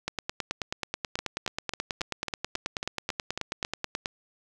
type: two click trains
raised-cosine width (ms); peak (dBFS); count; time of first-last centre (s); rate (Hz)
0.2; -14 / -12; 10 / 38; 1.19-3.649 / 0.08-4.058; 3.66 / 9.3
effects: none